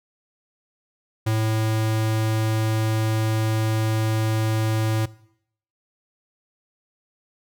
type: tone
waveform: square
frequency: 110 Hz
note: A2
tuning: in tune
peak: -20 dBFS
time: 1.26-5.06 s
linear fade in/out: 10 ms
effects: noise-tail reverb RT60 0.7 s tail -20 dB re dry